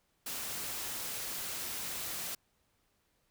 white noise, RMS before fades -39 dBFS, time 0.26-2.35 s, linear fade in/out 5 ms, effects pink hiss -75 dBFS RMS until 3.3 s

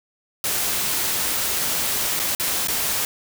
white noise with dropouts, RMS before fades -23 dBFS, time 0.44-3.05 s, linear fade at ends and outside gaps 1 ms, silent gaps 2.193-2.198 / 2.35-2.398 / 2.673-2.683 s, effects none

